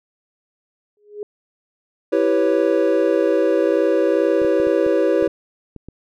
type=tone with exponential growth; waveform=sine; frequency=415.3 Hz; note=G#4; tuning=in tune; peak=-23 dBFS; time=0.97-1.23 s; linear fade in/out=1 ms; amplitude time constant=56 ms
type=chord; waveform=triangle; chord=C# half-diminished seventh; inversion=first; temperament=equal; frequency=329.6 / 392 / 493.9 / 554.4 Hz; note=E4 / G4 / B4 / C#5; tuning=0 / 0 / 0 / 0 cents; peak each=-18 dBFS; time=2.12-5.28 s; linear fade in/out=10 ms
type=clicks; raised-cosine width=3 ms; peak=-23 dBFS; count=9; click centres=4.418 / 4.448 / 4.6 / 4.671 / 4.865 / 5.225 / 5.276 / 5.763 / 5.886 s
effects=none